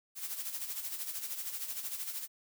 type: noise with tremolo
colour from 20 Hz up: blue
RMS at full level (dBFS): -37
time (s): 0.15-2.28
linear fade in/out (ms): 50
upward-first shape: sine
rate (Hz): 13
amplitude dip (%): 60
effects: none